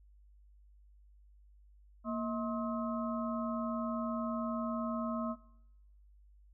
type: harmonic tone with a mistuned harmonic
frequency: 213.1 Hz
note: G#3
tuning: 45 cents sharp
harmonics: 1 / 3 / 5 / 6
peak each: -35 / -40 / -42 / -43 dBFS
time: 2.04-5.36 s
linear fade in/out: 50 ms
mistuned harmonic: 1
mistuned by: +150 cents
effects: noise-tail reverb RT60 0.9 s tail -23 dB re dry + added 50 Hz sine -58 dBFS peak until 6.53 s